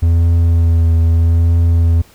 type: tone with vibrato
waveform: triangle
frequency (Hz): 83.4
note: E2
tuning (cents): +21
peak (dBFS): -6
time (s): 0.02-2.02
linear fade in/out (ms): 10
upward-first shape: triangle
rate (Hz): 0.79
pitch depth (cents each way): 23
effects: pink hiss -46 dBFS RMS until 2.14 s